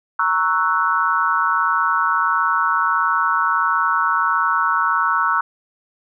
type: chord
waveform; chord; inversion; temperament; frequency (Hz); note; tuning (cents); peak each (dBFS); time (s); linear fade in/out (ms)
sine; F# dominant seventh; first; equal; 932.3 / 1108.7 / 1318.5 / 1480; A#5 / C#6 / E6 / F#6; 0 / 0 / 0 / 0; -23 / -21 / -19 / -21; 0.19-5.41; 5
effects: none